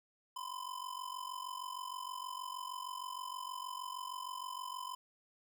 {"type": "ring-modulated tone", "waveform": "square", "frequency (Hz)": 1017, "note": "C6", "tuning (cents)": -50, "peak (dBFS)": -39, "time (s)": [0.36, 4.95], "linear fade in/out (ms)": 0, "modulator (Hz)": 23.2, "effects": []}